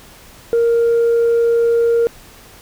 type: tone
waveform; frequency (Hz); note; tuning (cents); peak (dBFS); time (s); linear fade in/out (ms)
sine; 466.2; A#4; 0; -9; 0.53-2.07; 0
effects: tanh soft clip ceiling -9 dBFS + pink hiss -42 dBFS RMS until 2.61 s